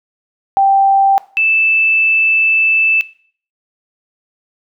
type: tone pair in turn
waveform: sine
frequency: 784 / 2637 Hz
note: G5 / E7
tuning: 0 / 0 cents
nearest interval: octave + major sixth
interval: 2100 cents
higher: second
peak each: -7 / -10 dBFS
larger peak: first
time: 0.57-1.18 / 1.37-3.01 s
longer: second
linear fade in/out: 0 ms
effects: noise-tail reverb RT60 0.5 s tail -18 dB re dry